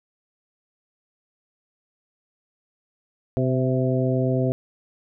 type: harmonic tone with a mistuned harmonic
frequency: 128.8 Hz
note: C3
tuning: 27 cents flat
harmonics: 1 / 2 / 3 / 4 / 5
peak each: -22 / -25 / -27 / -28 / -29 dBFS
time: 3.37-4.52 s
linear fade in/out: 0 ms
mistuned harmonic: 5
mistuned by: +30 cents
effects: none